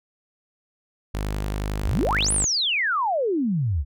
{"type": "tone", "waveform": "sawtooth", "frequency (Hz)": 51.1, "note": "G#1", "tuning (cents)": -27, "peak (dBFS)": -21, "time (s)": [1.14, 2.45], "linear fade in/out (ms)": 5}
{"type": "exponential two-way sweep", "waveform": "sine", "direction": "up then down", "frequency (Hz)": [30.15, 10548, 63.1], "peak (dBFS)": -20, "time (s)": [1.81, 3.85], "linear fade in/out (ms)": 50, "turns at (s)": 2.32}
{"effects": []}